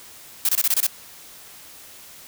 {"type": "noise bursts", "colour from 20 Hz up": "blue", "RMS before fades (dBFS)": -19, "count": 7, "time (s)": [0.45, 0.867], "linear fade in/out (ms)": 2, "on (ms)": 39, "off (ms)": 24, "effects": ["white hiss -44 dBFS RMS until 2.27 s"]}